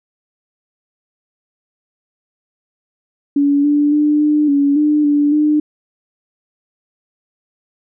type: tone with pitch steps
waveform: sine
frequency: 284.5 / 292.3 / 298 / 299.6 / 282.9 / 299.5 / 291.3 / 301.1 Hz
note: C#4 / D4 / D4 / D4 / C#4 / D4 / D4 / D4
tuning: +45 / -8 / +25 / +35 / +35 / +34 / -14 / +43 cents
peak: -10 dBFS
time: 3.36-5.6 s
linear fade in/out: 5 ms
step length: 280 ms
effects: none